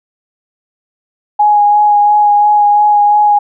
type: tone with vibrato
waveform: sine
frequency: 830.6 Hz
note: G#5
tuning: in tune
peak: -5 dBFS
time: 1.39-3.39 s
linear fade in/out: 10 ms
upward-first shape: sine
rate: 2.9 Hz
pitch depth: 15 cents each way
effects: none